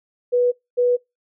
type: tone pair in turn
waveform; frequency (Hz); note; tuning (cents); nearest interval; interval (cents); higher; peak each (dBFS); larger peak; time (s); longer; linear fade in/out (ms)
sine; 490.2 / 490.2; B4 / B4; -13 / -13; unison; 0; neither; -14; neither; 0.32-0.52 / 0.77-0.97; neither; 20
effects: noise-tail reverb RT60 0.2 s tail -24 dB re dry

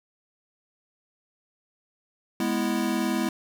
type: chord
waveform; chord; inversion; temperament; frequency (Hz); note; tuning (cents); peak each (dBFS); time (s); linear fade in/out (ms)
square; E major; first; equal; 207.7 / 246.9 / 329.6; G#3 / B3 / E4; 0 / 0 / 0; -29; 2.4-3.29; 2
effects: none

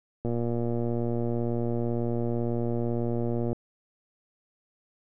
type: click train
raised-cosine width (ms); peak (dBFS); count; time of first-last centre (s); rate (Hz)
2; -17; 388; 0.25-3.53; 118
effects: none

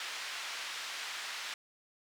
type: band-pass noise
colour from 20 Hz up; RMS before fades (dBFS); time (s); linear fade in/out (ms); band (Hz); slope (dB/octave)
pink; -41; 0-1.54; 2; 1500 to 5200; 12
effects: none

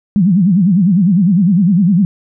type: tone with vibrato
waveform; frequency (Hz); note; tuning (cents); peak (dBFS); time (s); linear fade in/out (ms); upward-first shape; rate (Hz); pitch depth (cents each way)
sine; 186.3; F#3; +12; -7; 0.16-2.05; 0; sine; 9.9; 220
effects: none

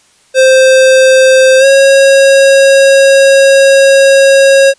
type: tone with pitch glide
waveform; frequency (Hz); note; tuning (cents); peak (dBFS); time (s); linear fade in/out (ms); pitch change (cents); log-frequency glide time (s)
square; 523.3 to 545.8; C5 to C#5; 0 to -27; -3; 0.34-4.74; 50; +73; 1.59-1.65
effects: white hiss -48 dBFS RMS until 4.78 s + resampled to 22050 Hz

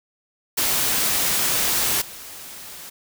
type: noise with level steps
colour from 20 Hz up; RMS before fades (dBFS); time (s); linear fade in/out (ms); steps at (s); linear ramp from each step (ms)
white; -21 / -38; 0.57-2.9; 10; 2.01; 10
effects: none

